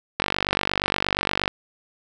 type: click train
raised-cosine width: 0.3 ms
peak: -4 dBFS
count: 63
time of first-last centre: 0.2-1.478 s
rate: 48.5 Hz
effects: none